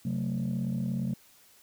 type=chord; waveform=sine; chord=F# diminished; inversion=second; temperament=just; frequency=133.2 / 185 / 222 Hz; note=C3 / F#3 / A3; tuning=+31 / 0 / +16 cents; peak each=-31 dBFS; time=0.05-1.14 s; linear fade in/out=5 ms; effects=tanh soft clip ceiling -24 dBFS + white hiss -59 dBFS RMS until 1.62 s